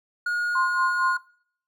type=tone; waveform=triangle; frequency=1438 Hz; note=F#6; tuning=50 cents flat; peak=-21 dBFS; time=0.26-1.17 s; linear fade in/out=5 ms
type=tone with tremolo; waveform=sine; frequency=1046.5 Hz; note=C6; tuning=in tune; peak=-20 dBFS; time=0.55-1.18 s; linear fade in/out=5 ms; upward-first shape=sine; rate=4.4 Hz; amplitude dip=75%
effects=noise-tail reverb RT60 0.6 s tail -23 dB re dry